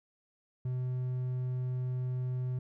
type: tone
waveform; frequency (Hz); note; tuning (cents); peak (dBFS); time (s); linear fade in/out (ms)
triangle; 126.7; B2; +45; -29; 0.65-2.59; 5
effects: none